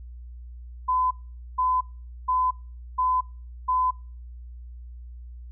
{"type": "tone bursts", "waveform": "sine", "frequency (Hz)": 1013, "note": "B5", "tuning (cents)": 44, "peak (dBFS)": -20, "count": 5, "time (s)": [0.88, 3.91], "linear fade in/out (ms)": 10, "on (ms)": 230, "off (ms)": 470, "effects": ["noise-tail reverb RT60 0.4 s tail -24 dB re dry", "added 60 Hz sine -38 dBFS peak until 5.51 s"]}